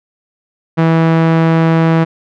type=tone; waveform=sawtooth; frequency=163.3 Hz; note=E3; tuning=16 cents flat; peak=-4 dBFS; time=0.77-2.05 s; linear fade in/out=20 ms; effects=low-pass 2000 Hz 12 dB/octave

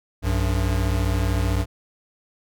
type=tone pair together; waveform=square; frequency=60.06 / 95.5 Hz; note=B1 / G2; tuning=-48 / -45 cents; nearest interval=minor sixth; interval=803 cents; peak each=-23 dBFS; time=0.22-1.66 s; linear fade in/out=50 ms; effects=none

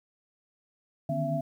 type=tone cluster; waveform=sine; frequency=150.4 / 158.6 / 245 / 274.8 / 669 Hz; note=D3 / D#3 / B3 / C#4 / E5; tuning=+42 / +33 / -14 / -15 / +25 cents; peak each=-31 / -39 / -36 / -37 / -30 dBFS; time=1.09-1.41 s; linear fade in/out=5 ms; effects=10-bit

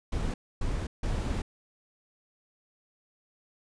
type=noise bursts at uneven times; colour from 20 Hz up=brown; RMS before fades=-30 dBFS; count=3; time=0.12-0.34 / 0.61-0.87 / 1.03-1.42 s; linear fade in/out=5 ms; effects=resampled to 22050 Hz

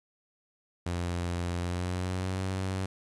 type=tone with pitch glide; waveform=sawtooth; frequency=87.31 to 94.66 Hz; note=F2 to F#2; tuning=0 to +40 cents; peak=-26 dBFS; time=0.86-2.86 s; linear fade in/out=5 ms; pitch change=+140 cents; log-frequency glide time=1.58-2.42 s; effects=resampled to 24000 Hz + 10-bit

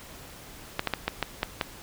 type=clicks; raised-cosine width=0.3 ms; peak=-9 dBFS; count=7; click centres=0.794 / 0.873 / 0.937 / 1.08 / 1.227 / 1.431 / 1.612 s; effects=pink hiss -46 dBFS RMS until 1.82 s

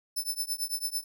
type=tone with tremolo; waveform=15% pulse; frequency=5280 Hz; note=E8; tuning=2 cents sharp; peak=-21 dBFS; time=0.16-1.04 s; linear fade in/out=10 ms; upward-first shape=triangle; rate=9 Hz; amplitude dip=100%; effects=none

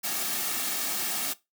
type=noise with comb filter; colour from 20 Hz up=white; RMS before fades=-30 dBFS; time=0.03-1.34 s; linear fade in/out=20 ms; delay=2 ms; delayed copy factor=-0.5; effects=noise-tail reverb RT60 0.2 s tail -18 dB re dry + high-pass 200 Hz 12 dB/octave

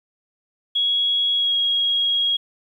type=tone with pitch glide; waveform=sine; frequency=3330 to 3292 Hz; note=G#7 to G#7; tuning=+4 to -16 cents; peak=-17 dBFS; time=0.75-2.37 s; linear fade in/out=10 ms; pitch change=-20 cents; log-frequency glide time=1.35-1.53 s; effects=9-bit

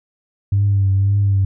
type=tone with vibrato; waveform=sine; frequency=98.9 Hz; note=G2; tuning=16 cents sharp; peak=-11 dBFS; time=0.52-1.45 s; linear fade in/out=5 ms; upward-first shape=triangle; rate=1.9 Hz; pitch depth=48 cents each way; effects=tanh soft clip ceiling -8 dBFS

